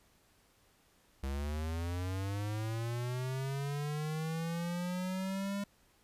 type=linear sweep; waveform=square; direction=up; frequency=66.3 to 202.1 Hz; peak=-35 dBFS; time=1.23-5.64 s; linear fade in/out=5 ms; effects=pink hiss -68 dBFS RMS until 6.03 s + resampled to 32000 Hz